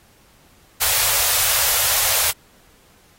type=band-stop noise; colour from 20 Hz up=white; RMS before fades=-18 dBFS; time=0.8-2.32 s; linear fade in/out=20 ms; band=120 to 480 Hz; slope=48 dB/octave; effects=pink hiss -54 dBFS RMS until 3.18 s + AAC 48 kbps